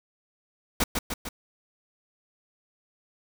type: noise with echo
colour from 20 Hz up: pink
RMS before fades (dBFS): -23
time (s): 0.8-0.84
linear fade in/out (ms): 5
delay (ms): 150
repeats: 3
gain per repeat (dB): -4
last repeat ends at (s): 1.29
effects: none